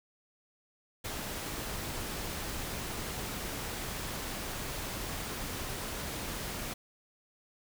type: noise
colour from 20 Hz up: pink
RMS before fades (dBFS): -38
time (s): 1.04-6.74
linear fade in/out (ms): 10
effects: none